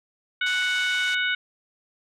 harmonic tone, 740 Hz, F#5, in tune, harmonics 2 / 3 / 4 / 5, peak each -24 / -28 / -30 / -32 dBFS, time 0.41-1.35 s, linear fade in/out 5 ms
white band-pass noise, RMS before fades -38 dBFS, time 0.46-1.15 s, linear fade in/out 5 ms, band 900 to 7200 Hz, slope 24 dB/octave
effects none

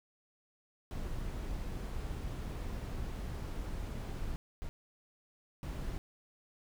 brown noise bursts at uneven times, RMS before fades -39 dBFS, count 3, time 0.91-4.36 / 4.62-4.69 / 5.63-5.98 s, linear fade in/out 0 ms, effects none

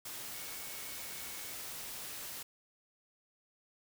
sine tone in noise, 2217 Hz, C#7, in tune, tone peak -55 dBFS, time 0.34-1.54 s, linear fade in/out 5 ms, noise white, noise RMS -44 dBFS, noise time 0.05-2.43 s, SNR -14 dB, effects none

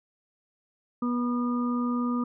harmonic tone, 243.3 Hz, B3, 26 cents flat, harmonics 1 / 2 / 4 / 5, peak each -25 / -39 / -41 / -34 dBFS, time 1.02-2.24 s, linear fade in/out 5 ms, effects none

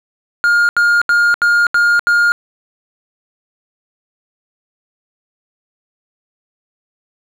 triangle tone bursts, 1416 Hz, F6, 23 cents sharp, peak -7 dBFS, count 6, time 0.44-2.32 s, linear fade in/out 0 ms, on 250 ms, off 76 ms, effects none

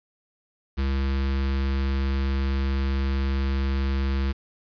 square tone with notch filter, 67.7 Hz, C#2, 40 cents flat, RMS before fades -24 dBFS, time 0.77-4.33 s, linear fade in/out 20 ms, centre 670 Hz, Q 1.3, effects resampled to 11025 Hz + 8-bit

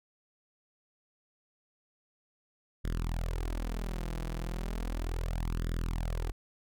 sawtooth tone with flanger, 41.53 Hz, E1, 14 cents sharp, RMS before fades -34 dBFS, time 2.84-6.32 s, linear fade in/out 10 ms, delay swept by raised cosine 0.58 to 6.08 ms, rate 0.35 Hz, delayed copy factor +0.85, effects none

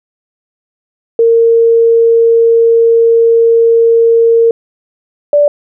sine tone pair in turn, 460 / 583.8 Hz, A#4 / D5, -23 / -10 cents, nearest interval major third, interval 413 cents, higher second, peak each -4 dBFS, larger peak neither, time 1.19-4.51 / 5.33-5.48 s, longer first, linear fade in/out 2 ms, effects none

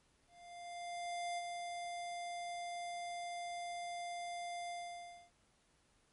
square tone with ADSR envelope, 698 Hz, F5, 1 cent flat, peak -38 dBFS, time 0.27-5.31 s, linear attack 1100 ms, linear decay 40 ms, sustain -4 dB, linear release 600 ms, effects pink hiss -73 dBFS RMS until 6.12 s + MP3 48 kbps

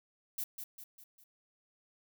violet noise with echo, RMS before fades -37 dBFS, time 0.38-0.44 s, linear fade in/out 5 ms, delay 200 ms, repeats 4, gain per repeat -6 dB, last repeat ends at 1.24 s, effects none

